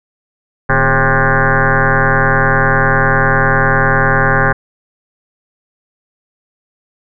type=tone with frequency modulation; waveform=sine; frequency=800 Hz; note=G5; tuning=35 cents sharp; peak=-8 dBFS; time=0.69-4.53 s; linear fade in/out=10 ms; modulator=130 Hz; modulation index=7.3; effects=none